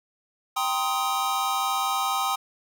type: chord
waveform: square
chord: C minor seventh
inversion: second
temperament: just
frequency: 784.9 / 941.9 / 1046.5 / 1255.8 Hz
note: G5 / Bb5 / C6 / Eb6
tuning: +2 / +18 / 0 / +16 cents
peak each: -29 / -34 / -31 / -28 dBFS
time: 0.56-2.36 s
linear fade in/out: 10 ms
effects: none